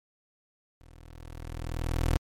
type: tone with level ramp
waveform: 20% pulse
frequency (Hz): 40.83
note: E1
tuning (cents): -16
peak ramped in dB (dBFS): -47 to -17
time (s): 0.81-2.17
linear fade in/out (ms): 0
effects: MP3 64 kbps